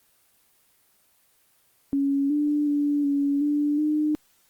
sine tone with pitch steps, 278.2 / 295 / 290.1 / 282.6 / 293.2 / 303.1 Hz, C#4 / D4 / D4 / C#4 / D4 / D#4, +6 / +8 / -21 / +34 / -3 / -45 cents, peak -20 dBFS, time 1.93-4.15 s, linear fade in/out 0 ms, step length 370 ms, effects white hiss -63 dBFS RMS until 4.49 s + Opus 24 kbps

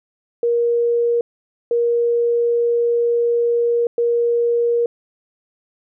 sine tone bursts at uneven times, 472.3 Hz, A#4, 23 cents sharp, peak -14 dBFS, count 3, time 0.43-1.21 / 1.71-3.87 / 3.98-4.86 s, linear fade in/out 2 ms, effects none

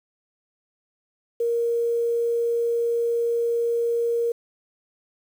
sine tone with quantisation, 468.6 Hz, A#4, 9 cents sharp, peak -20 dBFS, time 1.4-4.32 s, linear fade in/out 5 ms, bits 8, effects none

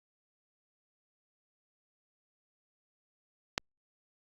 click, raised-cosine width 0.2 ms, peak -10 dBFS, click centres 3.579 s, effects Opus 48 kbps

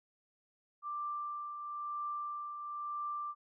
sine tone with tremolo, 1180 Hz, D6, 8 cents sharp, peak -35 dBFS, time 0.82-3.35 s, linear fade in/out 50 ms, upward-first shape triangle, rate 1 Hz, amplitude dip 50%, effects none

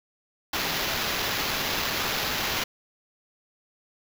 violet noise with sample-and-hold, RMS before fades -28 dBFS, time 0.53-2.64 s, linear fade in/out 5 ms, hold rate 8820 Hz, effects none

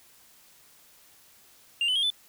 sine tone with pitch steps, 2794 / 3012 / 3247 / 3500 Hz, F7 / F#7 / G#7 / A7, 0 / +30 / -40 / -10 cents, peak -20 dBFS, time 1.81-2.102 s, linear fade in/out 2 ms, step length 73 ms, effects tanh soft clip ceiling -22 dBFS + white hiss -57 dBFS RMS until 2.28 s

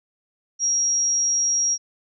sine tone, 5650 Hz, F8, 19 cents sharp, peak -18 dBFS, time 0.59-1.78 s, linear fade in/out 50 ms, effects none

